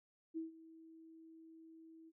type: tone with ADSR envelope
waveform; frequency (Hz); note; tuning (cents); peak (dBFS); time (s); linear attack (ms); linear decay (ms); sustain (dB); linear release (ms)
sine; 324.1; E4; -29; -38; 0.34-2.12; 31; 140; -18; 39
effects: none

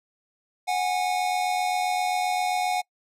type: tone pair together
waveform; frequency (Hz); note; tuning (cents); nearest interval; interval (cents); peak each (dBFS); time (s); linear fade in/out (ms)
square; 732 / 819.6; F#5 / G#5; -19 / -23; major second; 196; -25 / -29; 0.67-2.82; 20
effects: noise-tail reverb RT60 0.1 s tail -25 dB re dry + low-pass 11000 Hz 12 dB/octave

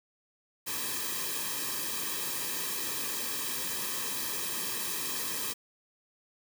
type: noise with comb filter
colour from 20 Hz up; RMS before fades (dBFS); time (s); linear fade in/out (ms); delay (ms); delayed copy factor
white; -34; 0.66-5.54; 20; 1.4; -0.9
effects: none

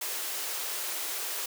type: high-pass noise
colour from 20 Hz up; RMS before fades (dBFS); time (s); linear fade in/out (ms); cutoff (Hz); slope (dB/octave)
white; -34; 0.01-1.46; 5; 330; 48
effects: none

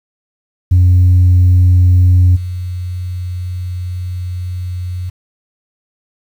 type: tone with level steps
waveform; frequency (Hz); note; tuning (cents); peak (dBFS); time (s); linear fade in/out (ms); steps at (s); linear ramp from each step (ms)
sine; 90.2; F#2; -44; -3 / -18; 0.71-5.1; 10; 2.35; 20
effects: tanh soft clip ceiling -3 dBFS + 7-bit

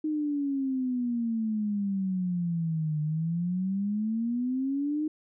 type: exponential two-way sweep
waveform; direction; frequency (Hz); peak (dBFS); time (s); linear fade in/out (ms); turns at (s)
sine; down then up; 311.1 to 150.4 to 311.1; -26; 0.04-5.08; 5; 3.01
effects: none

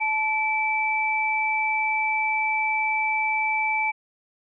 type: tone pair together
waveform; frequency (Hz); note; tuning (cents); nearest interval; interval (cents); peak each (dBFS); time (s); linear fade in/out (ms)
sine; 870 / 2319; A5 / D7; -20 / -22; octave + perfect fourth; 1698; -25 / -23; 0-3.92; 20
effects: none

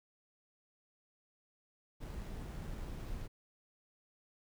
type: noise with sample-and-hold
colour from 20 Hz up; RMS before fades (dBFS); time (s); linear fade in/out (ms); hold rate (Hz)
brown; -43; 2-3.28; 20; 8820
effects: none

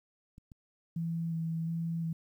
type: clicks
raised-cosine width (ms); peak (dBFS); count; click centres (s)
5; -38; 2; 0.381 / 0.518
type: tone with vibrato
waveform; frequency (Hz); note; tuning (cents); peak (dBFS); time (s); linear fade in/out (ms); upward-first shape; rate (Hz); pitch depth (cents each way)
sine; 164.81; E3; 0; -31; 0.96-2.13; 5; square; 1.4; 14
effects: 11-bit

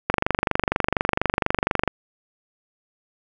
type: click train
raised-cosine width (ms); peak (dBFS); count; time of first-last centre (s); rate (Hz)
0.5; -3; 44; 0.1-1.877; 24.2
effects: none

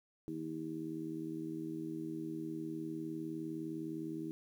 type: harmonic tone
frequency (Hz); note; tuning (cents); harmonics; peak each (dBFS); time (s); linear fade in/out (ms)
79.7; D#2; +42; 2 / 3 / 4 / 5; -47 / -48 / -40 / -49; 0.28-4.31; 0
effects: 11-bit

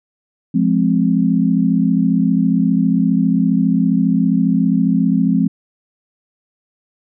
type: chord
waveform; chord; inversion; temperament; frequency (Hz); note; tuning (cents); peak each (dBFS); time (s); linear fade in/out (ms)
sine; F minor; none; just; 174.61 / 209.5 / 261.9; F3 / Ab3 / C4; 0 / +15 / +2; -16; 0.54-5.48; 10
effects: none

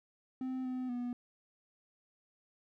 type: tone with pitch steps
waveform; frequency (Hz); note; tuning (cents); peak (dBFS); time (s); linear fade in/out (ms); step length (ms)
triangle; 258.6 / 254.7 / 244.1; C4 / C4 / B3; -20 / -46 / -20; -33; 0.41-1.13; 2; 240
effects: none

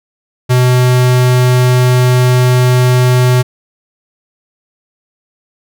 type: tone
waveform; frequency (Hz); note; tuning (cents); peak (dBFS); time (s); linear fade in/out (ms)
square; 125.6; B2; +30; -7; 0.49-3.43; 20
effects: none

